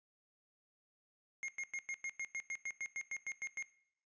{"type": "tone bursts", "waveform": "square", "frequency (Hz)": 2141, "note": "C7", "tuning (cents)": 39, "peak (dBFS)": -39, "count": 15, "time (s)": [1.43, 3.625], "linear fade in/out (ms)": 0, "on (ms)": 53, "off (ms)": 100, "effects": ["noise-tail reverb RT60 0.7 s tail -18 dB re dry", "resampled to 16000 Hz"]}